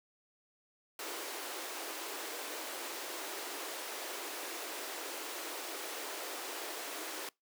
pink high-pass noise, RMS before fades -42 dBFS, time 0.99-7.29 s, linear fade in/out 2 ms, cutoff 310 Hz, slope 48 dB/octave, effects noise-tail reverb RT60 0.2 s tail -25 dB re dry

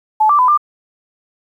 sine tone with pitch steps, 863 / 1173 / 1005 / 1192 Hz, A5 / D6 / B5 / D6, -34 / -2 / +30 / +25 cents, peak -8 dBFS, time 0.2-0.576 s, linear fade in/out 10 ms, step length 94 ms, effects 8-bit

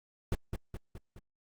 brown noise with echo, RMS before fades -29 dBFS, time 0.32-0.35 s, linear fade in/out 2 ms, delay 210 ms, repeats 4, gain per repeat -5 dB, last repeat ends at 1.19 s, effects Opus 48 kbps

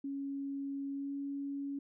sine tone with pitch glide, 277.2 to 279.9 Hz, C#4 to C#4, 0 to +17 cents, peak -36 dBFS, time 0.04-1.79 s, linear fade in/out 5 ms, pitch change +17 cents, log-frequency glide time 0.92-1.13 s, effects none

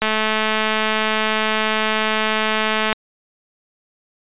click train, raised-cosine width 0.3 ms, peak -3 dBFS, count 632, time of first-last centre 0.02-2.928 s, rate 217 Hz, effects resampled to 8000 Hz

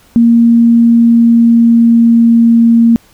sine tone with pitch glide, 233.1 to 231.4 Hz, A#3 to A#3, 0 to -13 cents, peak -3 dBFS, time 0.16-2.96 s, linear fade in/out 0 ms, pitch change -13 cents, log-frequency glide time 0.8-2.63 s, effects pink hiss -46 dBFS RMS until 3.13 s

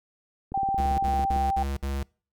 click train, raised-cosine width 3 ms, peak -24 dBFS, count 16, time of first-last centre 0.52-1.363 s, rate 17.8 Hz
sine tone, 784 Hz, G5, in tune, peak -23 dBFS, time 0.54-1.63 s, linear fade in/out 5 ms
square tone bursts, 68.8 Hz, C#2, 12 cents flat, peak -28 dBFS, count 5, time 0.78-2.028 s, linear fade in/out 0 ms, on 200 ms, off 62 ms
effects noise-tail reverb RT60 0.4 s tail -26 dB re dry

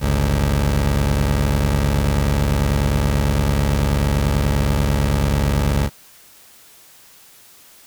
20% pulse tone pair together, 50.39 / 71 Hz, G1 / C#2, +48 / +42 cents, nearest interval tritone, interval 594 cents, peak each -16 / -12 dBFS, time 0-5.9 s, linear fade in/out 50 ms, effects white hiss -47 dBFS RMS until 7.86 s

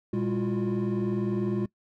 triangle tone cluster, 118.8 / 201.9 / 339.1 / 359.1 Hz, A#2 / G#3 / E4 / F4, +33 / -49 / +49 / +48 cents, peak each -30 / -26 / -31 / -28 dBFS, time 0.13-1.66 s, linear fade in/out 5 ms, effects noise-tail reverb RT60 0.1 s tail -22 dB re dry + tanh soft clip ceiling -17 dBFS

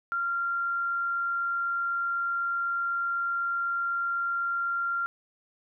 sine tone, 1384 Hz, F6, 16 cents flat, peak -26 dBFS, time 0.12-5.06 s, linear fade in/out 0 ms, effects none

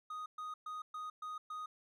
triangle tone bursts, 1244.5 Hz, D#6, in tune, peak -39 dBFS, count 6, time 0.1-1.66 s, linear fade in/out 5 ms, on 160 ms, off 120 ms, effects none

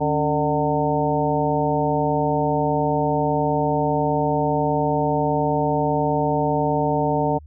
harmonic tone with a mistuned harmonic, 150 Hz, D3, 37 cents sharp, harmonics 1 / 2 / 3 / 4 / 5 / 6, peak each -25 / -25 / -25 / -25 / -25 / -25 dBFS, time 0-7.39 s, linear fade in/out 20 ms, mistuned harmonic 2, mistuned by -110 cents, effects added 75 Hz sine -40 dBFS peak until 7.46 s

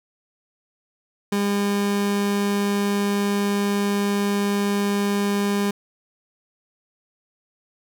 30% pulse tone, 202.2 Hz, G#3, 46 cents flat, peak -17 dBFS, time 1.32-5.71 s, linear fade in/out 5 ms, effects none

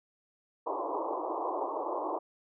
white band-pass noise, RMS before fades -34 dBFS, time 0.66-2.19 s, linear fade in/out 10 ms, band 300 to 1100 Hz, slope 96 dB/octave, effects none

